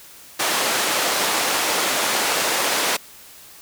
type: band-pass noise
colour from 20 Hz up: pink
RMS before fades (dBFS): -21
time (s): 0.39-2.97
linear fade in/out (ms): 10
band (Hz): 480 to 12000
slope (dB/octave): 12
effects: white hiss -44 dBFS RMS until 3.61 s